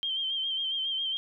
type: tone with vibrato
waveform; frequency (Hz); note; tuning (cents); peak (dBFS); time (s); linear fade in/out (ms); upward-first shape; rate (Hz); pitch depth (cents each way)
sine; 3153; G7; +9; -28; 0.03-1.17; 0; sine; 7.3; 46
effects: none